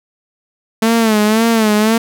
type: tone with vibrato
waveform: sawtooth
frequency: 220 Hz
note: A3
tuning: in tune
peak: -6 dBFS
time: 0.82-1.98 s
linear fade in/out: 5 ms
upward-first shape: sine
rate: 1.9 Hz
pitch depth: 83 cents each way
effects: none